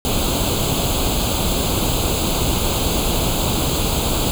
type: noise with comb filter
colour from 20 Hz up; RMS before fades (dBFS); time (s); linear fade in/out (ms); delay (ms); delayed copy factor
pink; -19; 0.05-4.31; 0; 0.27; +0.85
effects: none